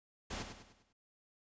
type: noise with echo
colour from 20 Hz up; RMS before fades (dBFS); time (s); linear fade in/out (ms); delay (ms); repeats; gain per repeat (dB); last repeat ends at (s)
pink; -41; 0.3-0.43; 10; 100; 5; -7; 0.93
effects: resampled to 16000 Hz